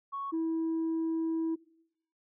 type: tone pair in turn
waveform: sine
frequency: 1108.7 / 325.5 Hz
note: C#6 / E4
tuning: 0 / -22 cents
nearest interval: octave + major sixth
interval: 2122 cents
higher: first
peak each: -33 / -26 dBFS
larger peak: second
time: 0.12-0.32 / 0.32-1.56 s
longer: second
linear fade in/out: 20 ms
effects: noise-tail reverb RT60 0.8 s tail -22 dB re dry + tanh soft clip ceiling -27 dBFS